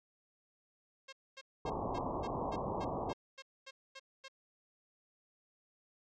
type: tone bursts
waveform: 5% pulse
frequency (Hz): 536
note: C5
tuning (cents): +42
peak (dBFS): -35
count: 12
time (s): 1.08-4.284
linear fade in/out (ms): 10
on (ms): 47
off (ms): 240
type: low-pass noise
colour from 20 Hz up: white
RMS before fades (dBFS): -38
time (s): 1.65-3.13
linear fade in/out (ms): 2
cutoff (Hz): 1100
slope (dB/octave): 96
effects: low-pass 5000 Hz 12 dB/octave